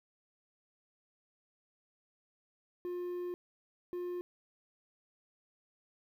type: tone bursts at uneven times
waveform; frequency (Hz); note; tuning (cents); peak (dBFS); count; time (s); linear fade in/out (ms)
triangle; 355.2; F4; +29; -34; 2; 2.85-3.34 / 3.93-4.21; 0
effects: 11-bit